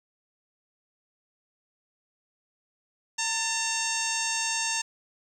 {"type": "harmonic tone with a mistuned harmonic", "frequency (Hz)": 910, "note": "A#5", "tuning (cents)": -42, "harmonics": [1, 2, 3, 4, 5, 6, 7, 8, 9], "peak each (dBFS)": [-35, -35, -33, -38, -38, -36, -32, -36, -37], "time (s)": [3.18, 4.82], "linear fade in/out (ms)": 10, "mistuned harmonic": 2, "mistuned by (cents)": -51, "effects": ["9-bit"]}